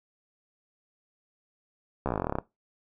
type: slowing click train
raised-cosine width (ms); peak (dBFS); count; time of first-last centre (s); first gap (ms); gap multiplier
1; -14; 16; 2.06-2.386; 14; 1.06
effects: noise-tail reverb RT60 0.2 s tail -19 dB re dry